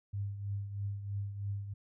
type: tone with tremolo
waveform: sine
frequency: 100.5 Hz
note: G2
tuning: 44 cents sharp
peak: -32 dBFS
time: 0.13-1.74 s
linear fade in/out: 10 ms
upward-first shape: triangle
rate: 3.1 Hz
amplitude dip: 65%
effects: none